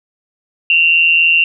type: tone with amplitude modulation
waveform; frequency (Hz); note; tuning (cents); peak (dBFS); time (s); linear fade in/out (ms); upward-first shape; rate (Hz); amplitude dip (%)
sine; 2754; F7; -25; -5; 0.7-1.44; 2; sine; 164; 60
effects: none